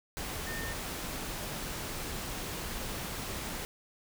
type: tone in noise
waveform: sine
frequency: 1819 Hz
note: A#6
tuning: 43 cents flat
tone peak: -40 dBFS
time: 0.47-0.73 s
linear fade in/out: 0 ms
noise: pink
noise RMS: -38 dBFS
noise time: 0.17-3.65 s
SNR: -5 dB
effects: none

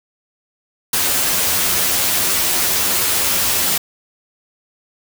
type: noise with comb filter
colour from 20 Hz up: white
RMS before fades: -17 dBFS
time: 0.93-3.78 s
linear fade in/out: 5 ms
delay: 11 ms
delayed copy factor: +0.65
effects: none

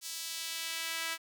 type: tone with high-pass filter sweep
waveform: sawtooth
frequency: 328.2 Hz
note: E4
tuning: 8 cents flat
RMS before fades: -38 dBFS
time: 0.01-1.18 s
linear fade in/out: 50 ms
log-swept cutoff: 5300 to 1700 Hz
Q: 1
effects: none

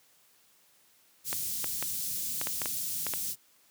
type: band-stop noise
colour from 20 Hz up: white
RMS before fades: -34 dBFS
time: 1.24-3.36 s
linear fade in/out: 50 ms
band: 170 to 5400 Hz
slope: 12 dB/octave
type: clicks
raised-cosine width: 0.3 ms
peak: -17 dBFS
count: 9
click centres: 1.329 / 1.643 / 1.826 / 2.414 / 2.471 / 2.618 / 2.658 / 3.067 / 3.137 s
effects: white hiss -64 dBFS RMS until 3.7 s + high-pass 100 Hz 12 dB/octave

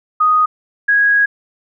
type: tone pair in turn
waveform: sine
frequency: 1244.5 / 1653 Hz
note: D#6 / G#6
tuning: 0 / -9 cents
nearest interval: perfect fourth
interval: 491 cents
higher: second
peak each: -9 dBFS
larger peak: neither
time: 0.2-0.46 / 0.88-1.26 s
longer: second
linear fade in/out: 10 ms
effects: none

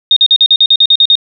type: tone bursts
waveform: sine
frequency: 3696 Hz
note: A#7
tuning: 16 cents flat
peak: -3 dBFS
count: 11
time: 0.11-1.154 s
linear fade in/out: 2 ms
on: 54 ms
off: 45 ms
effects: none

